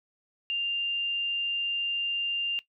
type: tone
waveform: sine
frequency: 2794 Hz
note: F7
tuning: in tune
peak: -26 dBFS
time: 0.5-2.59 s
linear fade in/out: 0 ms
effects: noise-tail reverb RT60 0.1 s tail -17 dB re dry